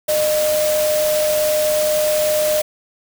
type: tone in noise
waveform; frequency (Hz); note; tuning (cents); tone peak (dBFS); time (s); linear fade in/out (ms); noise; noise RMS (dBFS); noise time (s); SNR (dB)
sine; 610; D#5; -34; -15; 0.08-2.62; 10; white; -24; 0.08-2.62; +6
effects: none